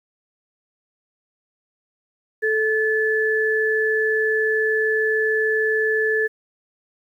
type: tone pair together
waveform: sine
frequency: 436.8 / 1733 Hz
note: A4 / A6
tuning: -13 / -27 cents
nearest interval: 2 octaves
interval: 2386 cents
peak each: -20 dBFS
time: 2.42-6.28 s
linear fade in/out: 20 ms
effects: 9-bit